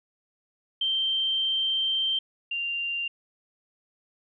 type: tone pair in turn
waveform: sine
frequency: 3136 / 2783 Hz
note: G7 / F7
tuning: 0 / -7 cents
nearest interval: major second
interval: 207 cents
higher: first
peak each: -23 / -27 dBFS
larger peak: first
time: 0.81-2.19 / 2.51-3.08 s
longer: first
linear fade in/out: 5 ms
effects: none